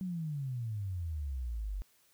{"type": "exponential sweep", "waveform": "sine", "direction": "down", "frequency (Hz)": [190.7, 45.63], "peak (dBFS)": -34, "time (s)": [0.01, 1.82], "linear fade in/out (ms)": 0, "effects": ["white hiss -68 dBFS RMS until 2.13 s"]}